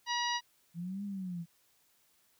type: harmonic tone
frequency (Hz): 960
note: B5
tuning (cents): -49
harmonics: 1 / 2 / 3 / 4 / 5 / 6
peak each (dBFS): -34 / -37 / -39 / -40 / -41 / -42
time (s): 0.06-0.41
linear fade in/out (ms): 50
type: linear two-way sweep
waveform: sine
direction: up then down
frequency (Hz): 164.81 to 205 to 164.81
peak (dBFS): -36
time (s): 0.74-1.46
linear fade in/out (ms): 50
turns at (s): 1.04
effects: white hiss -70 dBFS RMS until 2.39 s